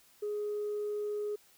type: tone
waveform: sine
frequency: 417.1 Hz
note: G#4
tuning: 7 cents sharp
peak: -31 dBFS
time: 0.22-1.36 s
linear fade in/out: 10 ms
effects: tanh soft clip ceiling -29 dBFS + white hiss -63 dBFS RMS until 1.57 s